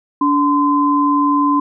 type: tone pair together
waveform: sine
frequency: 288.6 / 1028.5 Hz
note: D4 / C6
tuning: -30 / -30 cents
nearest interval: octave + minor seventh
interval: 2200 cents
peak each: -14 dBFS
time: 0.21-1.6 s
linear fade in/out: 5 ms
effects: none